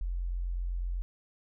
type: tone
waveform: sine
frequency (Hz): 44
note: F1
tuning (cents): +14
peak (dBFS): -30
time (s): 0.01-1.02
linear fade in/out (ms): 0
effects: none